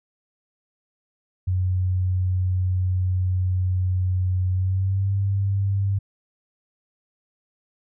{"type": "tone with pitch glide", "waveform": "sine", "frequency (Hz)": [92, 98.6], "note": ["F#2", "G2"], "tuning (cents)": [-9, 11], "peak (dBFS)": -19, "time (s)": [1.47, 5.99], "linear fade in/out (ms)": 10, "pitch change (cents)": 120, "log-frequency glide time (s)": [4.5, 5.13], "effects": []}